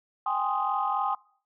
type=chord; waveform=sine; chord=Ab major seventh; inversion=third; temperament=equal with one note detuned; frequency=784 / 827.7 / 1046.5 / 1244.5 Hz; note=G5 / Ab5 / C6 / Eb6; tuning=0 / -6 / 0 / 0 cents; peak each=-30 dBFS; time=0.26-1.15 s; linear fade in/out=5 ms; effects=noise-tail reverb RT60 0.5 s tail -23 dB re dry + tanh soft clip ceiling -15 dBFS